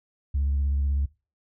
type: tone with vibrato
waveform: sine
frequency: 70 Hz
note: C#2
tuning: 18 cents sharp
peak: -20 dBFS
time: 0.34-1.06 s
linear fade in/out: 10 ms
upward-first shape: square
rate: 16 Hz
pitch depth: 31 cents each way
effects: noise-tail reverb RT60 0.3 s tail -22 dB re dry + tanh soft clip ceiling -19 dBFS